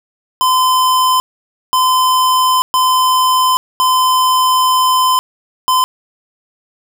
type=tone bursts at uneven times; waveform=square; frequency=1024 Hz; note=C6; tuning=38 cents flat; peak=-10 dBFS; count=5; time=0.41-1.2 / 1.73-2.62 / 2.74-3.57 / 3.8-5.19 / 5.68-5.84 s; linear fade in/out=0 ms; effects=none